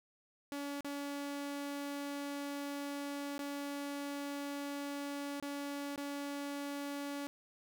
sawtooth tone with dropouts, 284.2 Hz, C#4, 43 cents sharp, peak -35 dBFS, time 0.52-7.27 s, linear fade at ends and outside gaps 0 ms, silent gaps 0.807-0.846 / 3.38-3.392 / 5.399-5.425 / 5.96-5.977 s, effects none

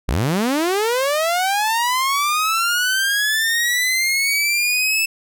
sawtooth linear sweep, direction up, 43.65 to 2637 Hz, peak -13 dBFS, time 0.08-5.06 s, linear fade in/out 10 ms, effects none

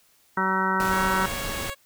harmonic tone, 189.6 Hz, F#3, 43 cents sharp, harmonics 1 / 2 / 3 / 4 / 5 / 6 / 7 / 8 / 10, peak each -29 / -32 / -38 / -38 / -26 / -34 / -27 / -28 / -34 dBFS, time 0.37-1.26 s, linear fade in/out 5 ms
pink noise, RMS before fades -32 dBFS, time 0.8-1.7 s, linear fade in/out 0 ms
10% pulse tone, 554.4 Hz, C#5, in tune, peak -24 dBFS, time 0.91-1.75 s, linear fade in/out 20 ms
effects white hiss -61 dBFS RMS until 1.85 s

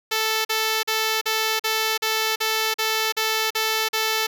5% pulse tone bursts, 440 Hz, A4, in tune, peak -9 dBFS, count 11, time 0.11-4.27 s, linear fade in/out 10 ms, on 340 ms, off 42 ms, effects none

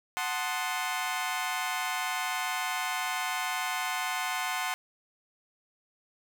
20% pulse chord, F# diminished seventh, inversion none, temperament equal, 740 / 880 / 1046.5 / 1244.5 Hz, F#5 / A5 / C6 / Eb6, 0 / 0 / 0 / 0 cents, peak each -29 / -32 / -29 / -35 dBFS, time 0.17-4.74 s, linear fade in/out 0 ms, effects none

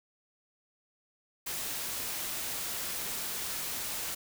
white noise, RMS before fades -36 dBFS, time 1.46-4.15 s, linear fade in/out 10 ms, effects none

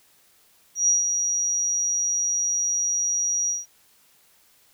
sine tone with ADSR envelope, 5760 Hz, F#8, 47 cents flat, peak -15 dBFS, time 0.75-3.66 s, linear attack 130 ms, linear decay 150 ms, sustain -6 dB, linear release 170 ms, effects white hiss -59 dBFS RMS until 4.73 s

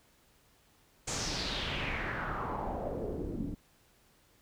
pink noise with low-pass filter sweep, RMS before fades -36 dBFS, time 1.07-3.55 s, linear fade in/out 10 ms, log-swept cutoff 7400 to 240 Hz, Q 3.5, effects pink hiss -66 dBFS RMS until 4.41 s

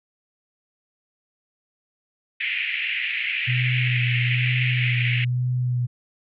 pink band-pass noise, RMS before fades -26 dBFS, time 2.4-5.25 s, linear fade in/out 10 ms, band 2000 to 2800 Hz, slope 48 dB/octave
sine tone with vibrato, 123.47 Hz, B2, in tune, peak -20 dBFS, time 3.47-5.87 s, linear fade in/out 20 ms, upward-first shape sine, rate 1.1 Hz, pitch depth 25 cents each way
effects none

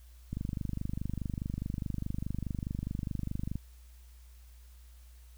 click train, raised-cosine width 5 ms, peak -22 dBFS, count 81, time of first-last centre 0.33-3.556 s, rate 24.8 Hz, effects added 60 Hz sine -51 dBFS peak until 5.37 s + white hiss -65 dBFS RMS until 5.37 s

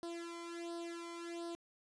sawtooth tone with flanger, 339.8 Hz, F4, 47 cents flat, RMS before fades -45 dBFS, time 0.03-1.55 s, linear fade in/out 0 ms, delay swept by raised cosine 0.21 to 0.93 ms, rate 1.4 Hz, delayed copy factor +0.9, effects resampled to 22050 Hz

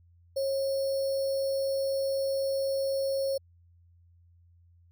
sine tone with sample-and-hold, 544 Hz, C#5, 33 cents flat, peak -26 dBFS, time 0.36-3.38 s, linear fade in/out 10 ms, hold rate 4900 Hz, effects added 86 Hz sine -57 dBFS peak until 4.91 s

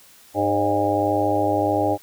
harmonic tone with a mistuned harmonic, 101.5 Hz, G#2, 39 cents flat, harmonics 1 / 3 / 4 / 5 / 6 / 7 / 8, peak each -29 / -24 / -28 / -26 / -24 / -29 / -23 dBFS, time 0.34-1.98 s, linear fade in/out 50 ms, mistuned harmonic 5, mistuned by +73 cents, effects white hiss -50 dBFS RMS until 2.02 s

